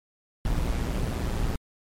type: noise with amplitude modulation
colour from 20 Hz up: brown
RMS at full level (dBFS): -24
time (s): 0.45-1.56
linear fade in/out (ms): 2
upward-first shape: sine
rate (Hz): 117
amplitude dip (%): 55
effects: MP3 64 kbps